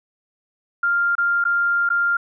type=tone with dropouts; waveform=sine; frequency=1396.9 Hz; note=F6; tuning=in tune; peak=-16 dBFS; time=0.83-2.17 s; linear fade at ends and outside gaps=5 ms; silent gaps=1.153-1.181 / 1.441-1.451 / 1.891-1.901 s; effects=none